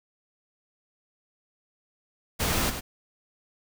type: noise with echo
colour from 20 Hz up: pink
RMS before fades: -26 dBFS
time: 2.39-2.71 s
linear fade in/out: 20 ms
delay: 100 ms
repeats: 1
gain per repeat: -8 dB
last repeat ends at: 2.81 s
effects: none